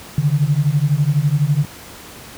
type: beating tone pair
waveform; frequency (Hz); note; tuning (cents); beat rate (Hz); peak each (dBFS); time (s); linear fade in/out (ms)
sine; 140 / 152; C#3 / D#3; +18 / -40; 12; -16; 0.18-1.65; 0
effects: pink hiss -37 dBFS RMS until 2.37 s + high-pass 60 Hz 12 dB/octave